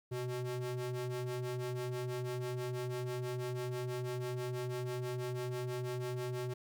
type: ring-modulated tone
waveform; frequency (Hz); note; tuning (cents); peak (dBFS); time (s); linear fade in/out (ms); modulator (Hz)
square; 123.47; B2; 0; -34; 0.11-6.54; 10; 250
effects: 12-bit